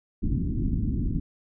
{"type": "low-pass noise", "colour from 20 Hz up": "pink", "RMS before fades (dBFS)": -26, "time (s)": [0.22, 1.2], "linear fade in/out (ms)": 10, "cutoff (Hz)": 310, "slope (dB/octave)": 48, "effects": []}